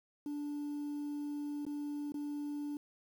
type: tone with dropouts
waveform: sine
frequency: 292 Hz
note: D4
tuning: 10 cents flat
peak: -34 dBFS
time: 0.26-2.77 s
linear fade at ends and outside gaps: 2 ms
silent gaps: 1.652-1.665 / 2.121-2.142 s
effects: tanh soft clip ceiling -36 dBFS + 10-bit